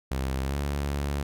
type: tone with pitch glide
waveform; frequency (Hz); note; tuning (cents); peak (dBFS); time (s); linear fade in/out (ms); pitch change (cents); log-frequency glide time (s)
sawtooth; 66.3 to 71.06; C2 to C#2; +23 to +44; -23; 0.11-1.23; 5; +121; 0.43-0.56
effects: none